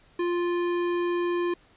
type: tone with tanh clipping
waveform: sine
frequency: 349.2 Hz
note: F4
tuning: in tune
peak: -26 dBFS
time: 0.19-1.54 s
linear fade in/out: 5 ms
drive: 18 dB
effects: pink hiss -59 dBFS RMS until 1.76 s + resampled to 8000 Hz